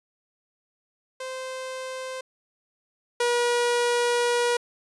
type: tone pair in turn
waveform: sawtooth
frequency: 519 / 481 Hz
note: C5 / B4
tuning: -14 / -46 cents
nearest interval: minor second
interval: 132 cents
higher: first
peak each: -28 / -17 dBFS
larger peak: second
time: 1.2-2.21 / 3.2-4.57 s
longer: second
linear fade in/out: 5 ms
effects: resampled to 24000 Hz